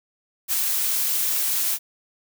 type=noise with ADSR envelope; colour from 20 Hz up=blue; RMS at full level=-21 dBFS; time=0.48-1.79 s; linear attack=43 ms; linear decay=16 ms; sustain=-2 dB; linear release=56 ms; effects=none